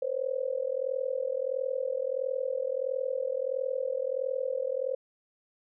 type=tone with amplitude modulation; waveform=sine; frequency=523.3 Hz; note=C5; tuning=in tune; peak=-24 dBFS; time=0.02-4.95 s; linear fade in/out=5 ms; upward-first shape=sine; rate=41.5 Hz; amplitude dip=95%; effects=none